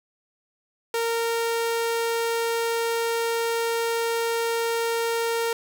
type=tone; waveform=sawtooth; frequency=461.6 Hz; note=A#4; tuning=17 cents flat; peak=-19 dBFS; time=0.94-5.53 s; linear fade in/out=2 ms; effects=8-bit